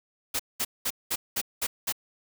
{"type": "noise bursts", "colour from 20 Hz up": "white", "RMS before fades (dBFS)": -28, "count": 7, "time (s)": [0.34, 1.925], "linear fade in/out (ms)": 10, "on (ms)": 55, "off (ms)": 200, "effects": []}